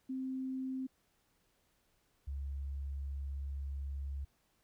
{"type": "tone pair in turn", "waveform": "sine", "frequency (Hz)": [261.6, 69.29], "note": ["C4", "C#2"], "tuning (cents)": [0, 0], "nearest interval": "octave + major seventh", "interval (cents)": 2300, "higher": "first", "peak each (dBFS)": [-36, -37], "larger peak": "first", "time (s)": [[0.09, 0.87], [2.27, 4.25]], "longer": "second", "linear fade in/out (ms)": 10, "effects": ["pink hiss -75 dBFS RMS until 4.63 s"]}